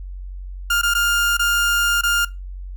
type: tone with dropouts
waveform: 30% pulse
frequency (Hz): 1406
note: F6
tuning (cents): +11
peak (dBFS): -13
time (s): 0.7-2.25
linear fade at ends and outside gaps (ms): 5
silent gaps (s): 0.815-0.831 / 0.939-0.949 / 1.37-1.393 / 2.012-2.034
effects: noise-tail reverb RT60 0.2 s tail -19 dB re dry + added 46 Hz sine -29 dBFS peak until 2.76 s